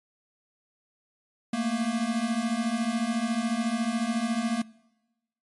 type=beating tone pair; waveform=square; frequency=221 / 235 Hz; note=A3 / A#3; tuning=+8 / +14 cents; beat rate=14 Hz; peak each=-31 / -28 dBFS; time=1.53-4.62 s; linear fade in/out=5 ms; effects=noise-tail reverb RT60 1.0 s tail -23 dB re dry + MP3 48 kbps